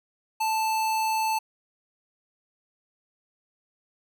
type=tone; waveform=square; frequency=880 Hz; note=A5; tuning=in tune; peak=-24 dBFS; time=0.4-1.39 s; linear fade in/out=10 ms; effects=none